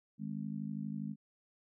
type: harmonic tone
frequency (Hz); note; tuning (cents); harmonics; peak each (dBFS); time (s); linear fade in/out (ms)
52.4; G#1; +16; 3 / 4 / 5; -42 / -39 / -46; 0.18-1.16; 50
effects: none